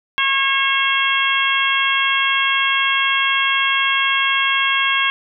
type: harmonic tone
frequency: 544 Hz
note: C#5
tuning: 33 cents flat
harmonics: 2 / 3 / 4 / 5 / 6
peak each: -21 / -21 / -21 / -21 / -21 dBFS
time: 0.18-5.1 s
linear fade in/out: 0 ms
effects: none